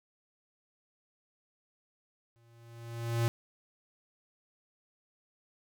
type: tone with exponential growth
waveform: square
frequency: 116.54 Hz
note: A#2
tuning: in tune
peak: -25 dBFS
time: 2.36-3.28 s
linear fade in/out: 0 ms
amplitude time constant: 200 ms
effects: none